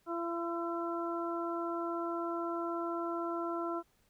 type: harmonic tone with a mistuned harmonic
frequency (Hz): 339.2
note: E4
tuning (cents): +50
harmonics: 1 / 2 / 3 / 4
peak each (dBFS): -36 / -40 / -42 / -40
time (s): 0.06-3.83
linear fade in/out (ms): 50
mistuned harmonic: 4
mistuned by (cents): -19
effects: pink hiss -72 dBFS RMS until 4.09 s